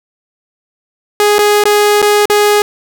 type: tone with dropouts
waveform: sawtooth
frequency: 415.3 Hz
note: G#4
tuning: in tune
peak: -3 dBFS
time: 1.2-2.62 s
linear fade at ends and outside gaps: 1 ms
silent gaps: 1.384-1.39 / 1.638-1.654 / 2.018-2.026 / 2.256-2.299 s
effects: none